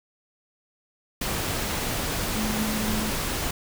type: tone in noise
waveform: sine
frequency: 215.7 Hz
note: A3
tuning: 34 cents flat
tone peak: -27 dBFS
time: 2.35-3.1 s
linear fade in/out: 5 ms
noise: pink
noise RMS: -28 dBFS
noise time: 1.21-3.51 s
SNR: -2 dB
effects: none